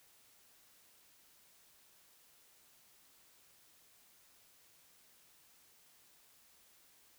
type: silence
effects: white hiss -66 dBFS RMS until 7.18 s